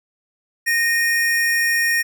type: tone pair together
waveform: square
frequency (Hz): 1853.7 / 2446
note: A#6 / D#7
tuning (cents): -10 / -30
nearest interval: perfect fourth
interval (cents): 480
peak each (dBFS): -17 / -27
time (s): 0.66-2.03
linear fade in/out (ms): 20
effects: none